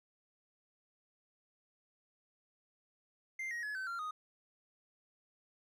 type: tone with pitch steps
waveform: triangle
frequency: 2093 / 1886.3 / 1700 / 1532.2 / 1380.9 / 1244.5 Hz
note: C7 / A#6 / G#6 / G6 / F6 / D#6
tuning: 0 / +20 / +40 / -40 / -20 / 0 cents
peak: -36 dBFS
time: 3.39-4.11 s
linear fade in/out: 5 ms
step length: 120 ms
effects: none